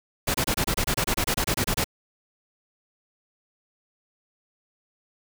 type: noise bursts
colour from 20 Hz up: pink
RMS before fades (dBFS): -24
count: 16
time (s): 0.27-1.844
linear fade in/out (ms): 10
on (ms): 74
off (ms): 26
effects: none